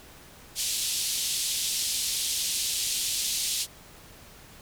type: band-pass noise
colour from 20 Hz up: pink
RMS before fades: -29 dBFS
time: 0.55-3.67 s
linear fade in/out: 50 ms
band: 3300 to 12000 Hz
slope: 24 dB/octave
effects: pink hiss -50 dBFS RMS until 4.61 s